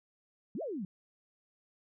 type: exponential two-way sweep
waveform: sine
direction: up then down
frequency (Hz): 169.6 to 692 to 169.6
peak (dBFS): -35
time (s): 0.55-0.85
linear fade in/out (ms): 2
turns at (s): 0.62
effects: none